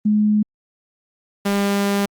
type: tone pair in turn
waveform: sine / sawtooth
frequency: 211 / 200.5 Hz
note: G#3 / G3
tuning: +28 / +39 cents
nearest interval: minor second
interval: 89 cents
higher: first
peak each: -13 dBFS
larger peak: neither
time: 0.05-0.43 / 1.45-2.06 s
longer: second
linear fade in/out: 10 ms
effects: Opus 24 kbps